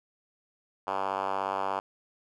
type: tone with band-pass filter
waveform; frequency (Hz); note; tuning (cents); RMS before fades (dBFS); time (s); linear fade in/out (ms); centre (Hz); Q
5% pulse; 96.9; G2; -20; -31; 0.87-1.8; 5; 930; 1.7
effects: none